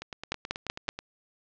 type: two click trains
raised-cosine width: 0.2 ms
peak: -9 / -19 dBFS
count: 4 / 10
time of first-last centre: 0.32-0.889 / 0.02-0.99 s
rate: 5.27 / 9.28 Hz
effects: low-pass 5000 Hz 12 dB/octave